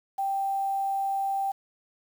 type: tone with quantisation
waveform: sine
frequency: 784 Hz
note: G5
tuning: in tune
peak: -25 dBFS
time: 0.18-1.52 s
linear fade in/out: 10 ms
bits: 8
effects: none